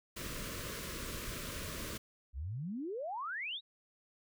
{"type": "band-stop noise", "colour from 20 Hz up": "pink", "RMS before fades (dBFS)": -42, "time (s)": [0.16, 1.98], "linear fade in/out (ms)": 10, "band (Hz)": [650, 990], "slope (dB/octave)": 96}
{"type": "exponential sweep", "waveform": "sine", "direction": "up", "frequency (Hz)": [58.27, 3951], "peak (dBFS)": -37, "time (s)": [2.33, 3.61], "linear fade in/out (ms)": 50}
{"effects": []}